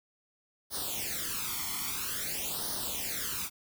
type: noise with flanger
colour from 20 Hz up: white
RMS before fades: -35 dBFS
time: 0.7-3.5 s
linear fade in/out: 50 ms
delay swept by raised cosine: 0.2 to 0.93 ms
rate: 0.5 Hz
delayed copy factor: +0.85
effects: none